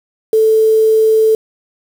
sine tone with quantisation, 440 Hz, A4, in tune, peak -7 dBFS, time 0.33-1.35 s, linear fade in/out 2 ms, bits 5, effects none

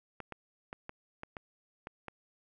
clicks, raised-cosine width 0.5 ms, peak -26 dBFS, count 8, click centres 0.203 / 0.323 / 0.729 / 0.894 / 1.234 / 1.368 / 1.871 / 2.083 s, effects none

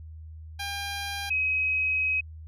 10% pulse / sine tone pair in turn, 802 / 2539 Hz, G5 / D#7, +39 / +34 cents, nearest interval octave + minor sixth, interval 1995 cents, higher second, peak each -23 dBFS, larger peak neither, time 0.59-1.3 / 1.3-2.21 s, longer second, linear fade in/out 10 ms, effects added 79 Hz sine -40 dBFS peak until 2.47 s + low-pass 12000 Hz 12 dB/octave

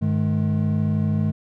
triangle tone cluster, 100.8 / 154 / 212.2 Hz, G2 / D#3 / G#3, +49 / -17 / +38 cents, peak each -21 dBFS, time 0.01-1.32 s, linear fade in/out 20 ms, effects none

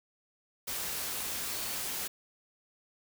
sine tone in noise, 4435 Hz, C#8, in tune, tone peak -46 dBFS, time 1.51-1.75 s, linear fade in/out 10 ms, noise white, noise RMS -36 dBFS, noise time 0.67-2.08 s, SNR -13 dB, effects none

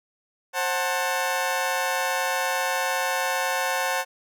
20% pulse chord, F# diminished, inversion second, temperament just, 532.8 / 740 / 888 Hz, C5 / F#5 / A5, +31 / 0 / +16 cents, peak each -23 dBFS, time 0.53-4.05 s, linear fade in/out 50 ms, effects none

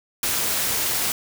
white noise with amplitude modulation, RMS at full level -21 dBFS, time 0.23-1.12 s, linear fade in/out 2 ms, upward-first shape sine, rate 229 Hz, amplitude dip 50%, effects none

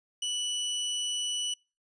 sawtooth tone, 2960 Hz, F#7, in tune, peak -26 dBFS, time 0.22-1.54 s, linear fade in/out 5 ms, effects noise-tail reverb RT60 0.3 s tail -26 dB re dry + resampled to 22050 Hz

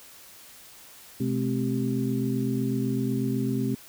sine tone cluster, 127.6 / 213.8 / 261.8 / 390.5 Hz, C3 / A3 / C4 / G4, -43 / -49 / +1 / -7 cents, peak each -29 / -29 / -28 / -34 dBFS, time 1.2-3.75 s, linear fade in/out 5 ms, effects white hiss -49 dBFS RMS until 3.88 s

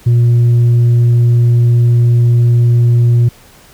sine tone, 119.3 Hz, A#2, 41 cents sharp, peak -3 dBFS, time 0.06-3.29 s, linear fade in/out 10 ms, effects tanh soft clip ceiling -5 dBFS + pink hiss -42 dBFS RMS until 3.73 s

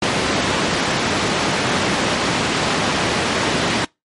pink band-pass noise, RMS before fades -19 dBFS, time 0.02-3.85 s, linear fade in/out 5 ms, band 150 to 4800 Hz, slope 12 dB/octave, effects noise-tail reverb RT60 0.2 s tail -24 dB re dry + MP3 48 kbps

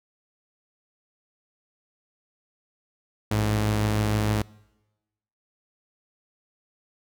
sawtooth tone pair together, 56.39 / 106.3 Hz, A1 / G#2, +43 / +41 cents, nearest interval major seventh, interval 1098 cents, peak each -27 / -18 dBFS, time 3.31-4.42 s, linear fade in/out 5 ms, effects noise-tail reverb RT60 1.0 s tail -23 dB re dry

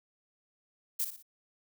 violet noise with echo, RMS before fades -31 dBFS, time 0.99-1.05 s, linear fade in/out 10 ms, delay 59 ms, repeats 3, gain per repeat -8 dB, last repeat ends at 1.227 s, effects none

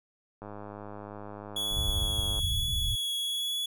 click train, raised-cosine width 1 ms, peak -28 dBFS, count 204, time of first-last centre 0.42-2.391 s, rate 103 Hz
45% pulse tone with vibrato, 3368 Hz, G#7, 24 cents sharp, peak -29 dBFS, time 1.56-3.66 s, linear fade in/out 5 ms, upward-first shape triangle, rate 1.1 Hz, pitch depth 13 cents each way
white low-pass noise, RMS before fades -32 dBFS, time 1.7-2.96 s, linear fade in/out 10 ms, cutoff 100 Hz, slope 24 dB/octave
effects none

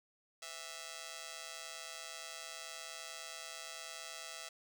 5% pulse tone with amplitude modulation, 659.3 Hz, E5, in tune, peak -30 dBFS, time 0.42-4.49 s, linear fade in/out 5 ms, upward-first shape sine, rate 149 Hz, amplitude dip 90%, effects none

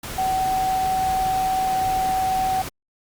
sine tone in noise, 756 Hz, F#5, 37 cents sharp, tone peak -19 dBFS, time 0.18-2.62 s, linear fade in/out 5 ms, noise pink, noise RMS -32 dBFS, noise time 0.03-2.69 s, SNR +10 dB, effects Opus 48 kbps

